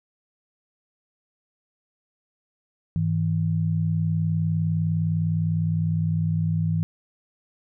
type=tone pair together; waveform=sine; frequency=101.7 / 161.44 Hz; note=G#2 / E3; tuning=-36 / -36 cents; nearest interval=minor sixth; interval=800 cents; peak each=-25 / -22 dBFS; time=2.96-6.83 s; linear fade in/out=0 ms; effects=none